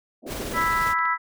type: band-pass noise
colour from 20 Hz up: pink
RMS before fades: -35 dBFS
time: 0.22-0.66 s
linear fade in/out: 50 ms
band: 200 to 650 Hz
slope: 48 dB/octave
type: noise with tremolo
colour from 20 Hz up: pink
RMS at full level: -32 dBFS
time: 0.26-0.95 s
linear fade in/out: 50 ms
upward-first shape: sine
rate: 20 Hz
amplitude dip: 30%
type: harmonic tone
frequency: 329.6 Hz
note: E4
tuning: in tune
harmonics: 3 / 4 / 5 / 6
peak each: -26 / -23 / -32 / -26 dBFS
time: 0.53-1.18 s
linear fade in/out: 50 ms
type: clicks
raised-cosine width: 0.3 ms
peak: -28 dBFS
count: 3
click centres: 0.871 / 0.989 / 1.055 s
effects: none